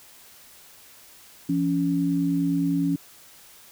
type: tone pair together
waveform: sine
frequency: 170.37 / 280 Hz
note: F3 / C#4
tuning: -43 / +18 cents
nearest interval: major sixth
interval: 861 cents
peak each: -25 / -22 dBFS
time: 1.49-2.96 s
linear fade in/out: 5 ms
effects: white hiss -50 dBFS RMS until 3.71 s